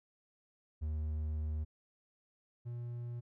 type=tone pair in turn; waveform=triangle; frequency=76.9 / 119.76 Hz; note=D#2 / A#2; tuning=-20 / +47 cents; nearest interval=minor sixth; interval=767 cents; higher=second; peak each=-32 / -37 dBFS; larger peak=first; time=0.81-1.65 / 2.65-3.21 s; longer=first; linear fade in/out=20 ms; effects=none